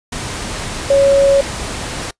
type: tone in noise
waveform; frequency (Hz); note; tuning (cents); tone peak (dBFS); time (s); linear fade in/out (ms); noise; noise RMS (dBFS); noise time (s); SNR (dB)
sine; 554.4; C#5; 0; -7; 0.9-1.41; 5; pink; -24; 0.12-2.11; +14
effects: noise-tail reverb RT60 0.1 s tail -22 dB re dry + resampled to 22050 Hz